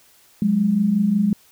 sine tone pair together, 182.34 / 207.8 Hz, F#3 / G#3, -25 / +1 cents, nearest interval major second, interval 226 cents, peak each -22 / -16 dBFS, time 0.42-1.33 s, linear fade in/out 2 ms, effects white hiss -54 dBFS RMS until 1.51 s

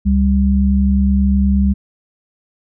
sine tone pair together, 69.5 / 197.71 Hz, C#2 / G3, +5 / +15 cents, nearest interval octave + tritone, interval 1810 cents, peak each -13 dBFS, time 0.05-1.74 s, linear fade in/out 20 ms, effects none

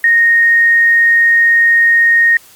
sine tone, 1858 Hz, A#6, 6 cents flat, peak -6 dBFS, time 0.04-2.37 s, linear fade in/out 2 ms, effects white hiss -42 dBFS RMS until 2.55 s + Opus 32 kbps

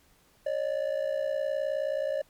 triangle ring-modulated tone, 580 Hz, D5, 22 cents flat, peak -22 dBFS, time 0.46-2.22 s, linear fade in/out 5 ms, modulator 29.6 Hz, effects pink hiss -63 dBFS RMS until 2.29 s + MP3 96 kbps

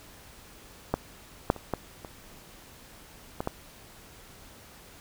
clicks, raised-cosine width 1 ms, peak -10 / -6 / -26 / -13 / -25 / -16 / -14 dBFS, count 7, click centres 0.94 / 1.501 / 1.563 / 1.737 / 2.048 / 3.405 / 3.474 s, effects pink hiss -51 dBFS RMS until 5 s

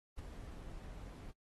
brown noise with ADSR envelope, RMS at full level -41 dBFS, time 0.17-1.32 s, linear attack 21 ms, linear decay 9 ms, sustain -8 dB, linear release 14 ms, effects noise-tail reverb RT60 0.1 s tail -23 dB re dry + AAC 32 kbps

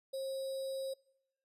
sine tone with sample-and-hold, 535 Hz, C5, 38 cents sharp, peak -36 dBFS, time 0.13-0.94 s, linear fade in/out 10 ms, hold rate 4410 Hz, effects noise-tail reverb RT60 0.8 s tail -24 dB re dry + resampled to 32000 Hz

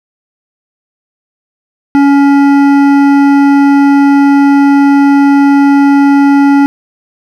triangle tone with hard clipping, 280.8 Hz, C#4, 22 cents sharp, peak -5 dBFS, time 1.95-6.66 s, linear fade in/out 0 ms, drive 16 dB, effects none

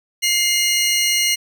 20% pulse tone pair together, 2106 / 2873 Hz, C7 / F7, +11 / +48 cents, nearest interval perfect fourth, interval 537 cents, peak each -13 dBFS, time 0.22-1.36 s, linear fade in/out 20 ms, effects none

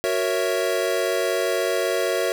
square chord, F# dominant seventh, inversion none, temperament equal, 370 / 466.2 / 554.4 / 659.3 Hz, F#4 / A#4 / C#5 / E5, 0 / 0 / 0 / 0 cents, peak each -27 dBFS, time 0.04-2.32 s, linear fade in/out 0 ms, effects none

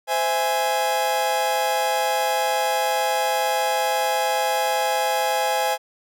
40% pulse chord, C augmented, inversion none, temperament equal with one note detuned, 517.2 / 659.3 / 830.6 Hz, C5 / E5 / G#5, -20 / 0 / 0 cents, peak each -25 / -26 / -21 dBFS, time 0.07-5.78 s, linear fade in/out 50 ms, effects none

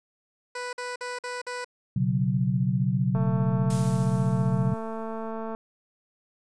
15% pulse tone bursts, 493.9 Hz, B4, in tune, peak -25 dBFS, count 5, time 0.55-1.646 s, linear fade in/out 5 ms, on 180 ms, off 49 ms
sine chord, B suspended second, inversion none, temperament equal, 123.47 / 138.59 / 185 Hz, B2 / C#3 / F#3, 0 / 0 / 0 cents, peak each -26 dBFS, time 1.96-4.74 s, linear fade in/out 5 ms
click train, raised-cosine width 1 ms, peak -22 dBFS, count 536, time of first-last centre 3.15-5.549 s, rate 223 Hz
blue noise with exponential decay, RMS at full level -34 dBFS, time 3.7-5.31 s, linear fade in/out 2 ms, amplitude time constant 350 ms
effects resampled to 22050 Hz

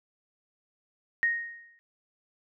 sine tone with exponential decay, 1864.7 Hz, A#6, in tune, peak -20 dBFS, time 1.23-1.79 s, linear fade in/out 0 ms, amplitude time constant 120 ms, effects none

